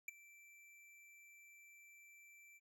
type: tone with ADSR envelope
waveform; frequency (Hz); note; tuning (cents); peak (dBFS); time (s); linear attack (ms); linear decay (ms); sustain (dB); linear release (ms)
square; 2338; D7; -8; -40; 0.08-2.6; 4; 14; -21; 35
effects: none